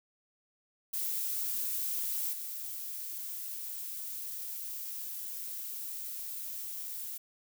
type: noise with level steps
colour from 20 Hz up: violet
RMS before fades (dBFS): -34 / -40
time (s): 0.93-7.18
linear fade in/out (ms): 10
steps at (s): 2.33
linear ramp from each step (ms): 2
effects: none